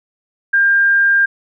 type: tone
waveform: sine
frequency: 1600 Hz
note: G6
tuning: 35 cents sharp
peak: -9 dBFS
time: 0.53-1.26 s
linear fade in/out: 10 ms
effects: none